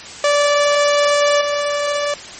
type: tone with level steps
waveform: sawtooth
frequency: 581 Hz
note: D5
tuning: 19 cents flat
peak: -8 / -13 dBFS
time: 0.24-2.14 s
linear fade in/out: 2 ms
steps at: 1.41 s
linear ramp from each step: 5 ms
effects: white hiss -33 dBFS RMS until 2.39 s + MP3 32 kbps